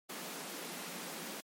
pink high-pass noise, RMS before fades -44 dBFS, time 0.09-1.41 s, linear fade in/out 10 ms, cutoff 160 Hz, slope 96 dB/octave, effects MP3 64 kbps

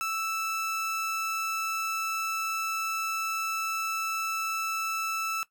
30% pulse tone, 1318.5 Hz, E6, in tune, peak -26 dBFS, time 0.01-5.43 s, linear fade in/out 0 ms, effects noise-tail reverb RT60 0.1 s tail -17 dB re dry

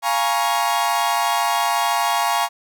40% pulse chord, Bb minor seventh, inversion second, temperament equal with one note detuned, 698.5 / 830.6 / 944.3 / 1108.7 Hz, F5 / Ab5 / Bb5 / Db6, 0 / 0 / +22 / 0 cents, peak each -23 / -22 / -22 / -23 dBFS, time 0.02-2.49 s, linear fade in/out 50 ms, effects none

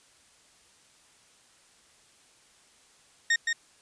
40% pulse tone with echo, 1849 Hz, A#6, 15 cents flat, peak -20 dBFS, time 3.3-3.36 s, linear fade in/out 5 ms, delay 170 ms, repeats 1, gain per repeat -4 dB, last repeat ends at 3.53 s, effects white hiss -60 dBFS RMS until 3.81 s + resampled to 22050 Hz

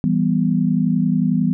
sine chord, E minor, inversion none, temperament equal, 164.81 / 196 / 246.9 Hz, E3 / G3 / B3, 0 / 0 / 0 cents, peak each -19 dBFS, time 0.04-1.53 s, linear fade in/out 0 ms, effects none

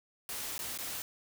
white noise with dropouts, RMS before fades -39 dBFS, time 0.29-1.02 s, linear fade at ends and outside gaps 1 ms, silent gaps 0.58-0.591 / 0.776-0.787 s, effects none

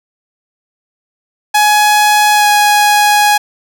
sawtooth tone with pitch glide, 840 to 831.3 Hz, G#5 to G#5, +19 to +1 cents, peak -3 dBFS, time 1.54-3.38 s, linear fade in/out 10 ms, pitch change -18 cents, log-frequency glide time 2.33-2.47 s, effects none

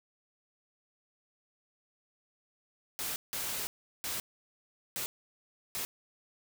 white noise bursts at uneven times, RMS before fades -36 dBFS, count 5, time 2.99-3.16 / 3.33-3.67 / 4.04-4.2 / 4.96-5.06 / 5.75-5.85 s, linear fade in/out 0 ms, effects none

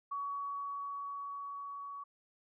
sine tone with level ramp, 1127 Hz, C#6, 28 cents sharp, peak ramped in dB -35 to -42 dBFS, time 0.11-2.04 s, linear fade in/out 10 ms, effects none

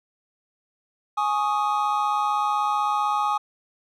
triangle chord, Ab suspended fourth, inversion none, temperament equal with one note detuned, 835.4 / 1108.7 / 1244.5 Hz, Ab5 / Db6 / Eb6, +10 / 0 / 0 cents, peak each -22 / -26 / -23 dBFS, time 1.17-3.38 s, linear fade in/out 10 ms, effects none

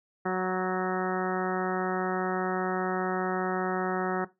harmonic tone with a mistuned harmonic, 185 Hz, F#3, in tune, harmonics 1 / 2 / 3 / 4 / 5 / 6 / 7 / 8 / 9 / 10, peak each -32 / -30 / -38 / -33 / -39 / -40 / -36 / -41 / -42 / -40 dBFS, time 0.25-4.25 s, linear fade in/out 10 ms, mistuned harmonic 5, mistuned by +17 cents, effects noise-tail reverb RT60 0.2 s tail -17 dB re dry

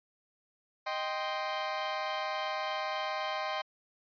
sawtooth chord, C minor, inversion first, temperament equal, 622.3 / 784 / 1046.5 Hz, Eb5 / G5 / C6, 0 / 0 / 0 cents, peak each -33 dBFS, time 0.86-3.62 s, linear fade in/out 10 ms, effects resampled to 11025 Hz

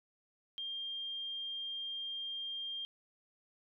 sine tone, 3200 Hz, G7, 35 cents sharp, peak -38 dBFS, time 0.58-2.85 s, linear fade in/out 0 ms, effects none

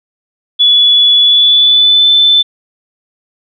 sine tone with pitch glide, 3419 to 3523 Hz, G#7 to A7, +50 to +1 cents, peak -4 dBFS, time 0.59-2.43 s, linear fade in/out 20 ms, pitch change +51 cents, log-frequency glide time 1.22-2.09 s, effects none

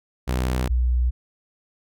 sawtooth / sine tone pair in turn, 63 / 61.28 Hz, B1 / B1, +35 / -13 cents, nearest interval unison, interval 48 cents, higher first, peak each -17 dBFS, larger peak neither, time 0.27-0.69 / 0.69-1.11 s, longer neither, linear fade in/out 20 ms, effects none

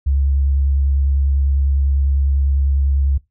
sine tone with vibrato, 69 Hz, C#2, 7 cents flat, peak -13 dBFS, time 0.06-3.18 s, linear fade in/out 10 ms, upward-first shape sine, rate 10 Hz, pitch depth 21 cents each way, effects noise-tail reverb RT60 0.2 s tail -21 dB re dry

